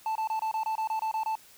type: tone bursts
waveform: triangle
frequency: 880 Hz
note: A5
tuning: in tune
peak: -25 dBFS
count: 11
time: 0.06-1.354 s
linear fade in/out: 2 ms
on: 94 ms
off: 26 ms
effects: white hiss -55 dBFS RMS until 1.57 s